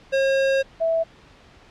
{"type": "tone pair in turn", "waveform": ["square", "sine"], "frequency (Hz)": [540, 655.7], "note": ["C#5", "E5"], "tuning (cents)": [-45, -9], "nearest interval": "minor third", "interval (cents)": 336, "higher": "second", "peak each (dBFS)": -18, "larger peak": "neither", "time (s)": [[0.12, 0.63], [0.8, 1.04]], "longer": "first", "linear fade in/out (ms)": 20, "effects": ["pink hiss -50 dBFS RMS until 1.7 s", "low-pass 4000 Hz 12 dB/octave"]}